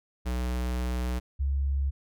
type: tone pair in turn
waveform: square / sine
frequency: 61.74 / 68.94 Hz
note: B1 / C#2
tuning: 0 / -9 cents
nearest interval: major second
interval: 191 cents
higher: second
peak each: -28 / -24 dBFS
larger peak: second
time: 0.25-1.2 / 1.39-1.91 s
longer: first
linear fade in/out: 20 ms
effects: none